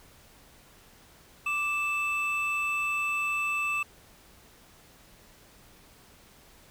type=tone pair together; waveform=triangle; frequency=1174.6 / 2637 Hz; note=D6 / E7; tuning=0 / 0 cents; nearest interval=octave + major second; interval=1400 cents; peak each=-31 / -26 dBFS; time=1.46-3.83 s; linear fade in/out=5 ms; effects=pink hiss -56 dBFS RMS until 6.7 s